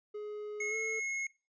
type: tone with pitch glide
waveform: triangle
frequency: 419.8 to 442.5 Hz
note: G#4 to A4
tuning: +19 to +10 cents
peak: -36 dBFS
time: 0.14-1 s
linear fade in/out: 10 ms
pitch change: +91 cents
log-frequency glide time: 0.69-0.75 s
type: tone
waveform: square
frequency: 2169 Hz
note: C#7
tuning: 38 cents flat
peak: -34 dBFS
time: 0.6-1.27 s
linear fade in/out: 5 ms
effects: noise-tail reverb RT60 0.3 s tail -21 dB re dry + resampled to 16000 Hz